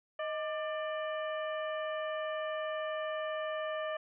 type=harmonic tone with a mistuned harmonic; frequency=594 Hz; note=D5; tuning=20 cents sharp; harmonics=1 / 2 / 3 / 4 / 5; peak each=-35 / -41 / -43 / -51 / -49 dBFS; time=0.19-3.97 s; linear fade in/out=5 ms; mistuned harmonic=1; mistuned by=+87 cents; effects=none